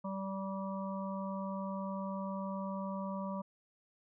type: harmonic tone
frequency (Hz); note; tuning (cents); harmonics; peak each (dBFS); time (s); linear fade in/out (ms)
193.6; G3; -21; 1 / 3 / 5 / 6; -38 / -43 / -44 / -47; 0.04-3.42; 10
effects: none